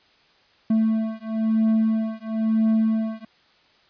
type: beating tone pair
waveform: triangle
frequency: 220.7 / 221.7 Hz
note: A3 / A3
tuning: +5 / +13 cents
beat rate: 1 Hz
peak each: -20 dBFS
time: 0.7-3.25 s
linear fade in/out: 5 ms
effects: white hiss -58 dBFS RMS until 3.89 s + resampled to 11025 Hz